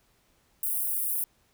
white high-pass noise, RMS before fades -29 dBFS, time 0.63-1.24 s, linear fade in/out 2 ms, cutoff 9500 Hz, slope 48 dB/octave, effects pink hiss -67 dBFS RMS until 1.53 s

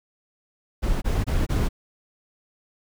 brown noise bursts, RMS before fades -22 dBFS, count 4, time 0.82-1.689 s, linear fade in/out 20 ms, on 200 ms, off 23 ms, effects none

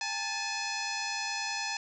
sine tone with frequency modulation, 1661.2 Hz, G#6, in tune, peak -31 dBFS, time 0.01-1.77 s, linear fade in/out 2 ms, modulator 853 Hz, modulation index 5.2, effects none

